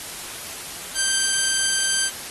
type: tone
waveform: 5% pulse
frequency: 1568 Hz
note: G6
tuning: in tune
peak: -9 dBFS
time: 0.94-2.11 s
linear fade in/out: 50 ms
effects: white hiss -34 dBFS RMS until 2.3 s + AAC 32 kbps